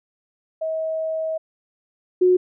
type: tone pair in turn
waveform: sine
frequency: 639 / 364.6 Hz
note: D#5 / F#4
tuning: +46 / -25 cents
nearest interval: minor seventh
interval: 971 cents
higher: first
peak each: -22 / -12 dBFS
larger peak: second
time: 0.61-1.38 / 2.21-2.37 s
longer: first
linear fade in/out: 10 ms
effects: none